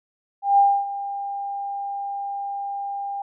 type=tone with ADSR envelope; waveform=sine; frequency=800 Hz; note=G5; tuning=35 cents sharp; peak=-11 dBFS; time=0.42-3.22 s; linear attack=160 ms; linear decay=270 ms; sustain=-15 dB; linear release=3 ms; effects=none